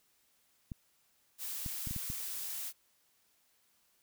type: clicks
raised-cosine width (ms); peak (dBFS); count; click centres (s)
5; -28; 6; 0.718 / 1.662 / 1.872 / 1.91 / 1.963 / 2.101
type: noise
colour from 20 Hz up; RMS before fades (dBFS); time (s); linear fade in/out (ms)
blue; -40; 1.38-2.73; 50
effects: white hiss -72 dBFS RMS until 4.02 s